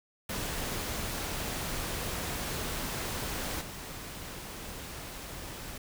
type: noise with level steps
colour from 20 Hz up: pink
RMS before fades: -35 / -42 dBFS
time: 0.29-5.78 s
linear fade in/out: 5 ms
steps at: 3.6 s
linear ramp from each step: 20 ms
effects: none